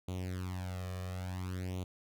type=tone with flanger; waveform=sawtooth; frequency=91.8 Hz; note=F#2; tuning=13 cents flat; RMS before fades=-39 dBFS; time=0.08-1.84 s; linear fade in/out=5 ms; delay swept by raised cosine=0.29 to 1.69 ms; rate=0.57 Hz; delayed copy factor=+0.85; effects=none